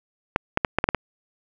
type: clicks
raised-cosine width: 0.5 ms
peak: -3 dBFS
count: 7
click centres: 0.361 / 0.574 / 0.648 / 0.786 / 0.841 / 0.889 / 0.947 s
effects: none